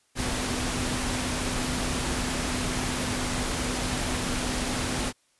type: tone in noise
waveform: sine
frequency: 251 Hz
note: B3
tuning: 28 cents sharp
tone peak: -34 dBFS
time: 0.15-5.13 s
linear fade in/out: 50 ms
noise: pink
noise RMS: -29 dBFS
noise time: 0.15-5.13 s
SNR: -8 dB
effects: white hiss -67 dBFS RMS until 5.39 s + resampled to 24000 Hz

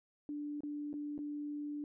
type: tone with dropouts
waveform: sine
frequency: 293.7 Hz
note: D4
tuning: in tune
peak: -38 dBFS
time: 0.29-1.84 s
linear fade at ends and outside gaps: 1 ms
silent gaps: 0.606-0.634 / 0.93-0.939 / 1.179-1.189 s
effects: none

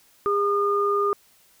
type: tone pair together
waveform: sine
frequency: 406.1 / 1216.9 Hz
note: G#4 / D#6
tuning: -39 / -39 cents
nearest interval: octave + perfect fifth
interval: 1900 cents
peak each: -22 dBFS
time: 0.26-1.13 s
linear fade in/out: 0 ms
effects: white hiss -58 dBFS RMS until 1.6 s

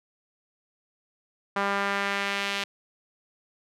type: tone with band-pass filter sweep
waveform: sawtooth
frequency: 199.3 Hz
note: G3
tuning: 29 cents sharp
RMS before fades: -28 dBFS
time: 1.56-2.64 s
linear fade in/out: 5 ms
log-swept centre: 1200 to 3000 Hz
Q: 1.3
effects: none

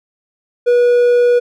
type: tone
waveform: triangle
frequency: 485.1 Hz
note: B4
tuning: 31 cents flat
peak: -6 dBFS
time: 0.66-1.4 s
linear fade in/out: 20 ms
effects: none

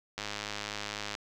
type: click train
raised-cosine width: 0.2 ms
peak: -18 dBFS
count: 102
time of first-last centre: 0.18-1.151 s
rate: 104 Hz
effects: none

